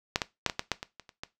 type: clicks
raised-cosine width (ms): 0.2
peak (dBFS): -7 / -10 / -6 / -13 / -11 / -8 / -18 / -26 / -30 / -19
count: 10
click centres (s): 0.159 / 0.218 / 0.463 / 0.498 / 0.594 / 0.717 / 0.829 / 0.997 / 1.092 / 1.235
effects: noise-tail reverb RT60 0.2 s tail -17 dB re dry